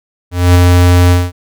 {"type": "tone with ADSR envelope", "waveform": "square", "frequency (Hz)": 88.8, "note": "F2", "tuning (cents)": 29, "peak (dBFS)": -3, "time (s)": [0.31, 1.32], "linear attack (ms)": 240, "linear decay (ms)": 10, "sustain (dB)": -2, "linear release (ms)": 210, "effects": []}